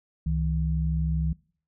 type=tone pair together; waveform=sine; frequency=67.2 / 159.83 Hz; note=C2 / D#3; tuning=+47 / +47 cents; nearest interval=octave + minor third; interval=1500 cents; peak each=-26 dBFS; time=0.26-1.33 s; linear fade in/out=5 ms; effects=noise-tail reverb RT60 0.5 s tail -23 dB re dry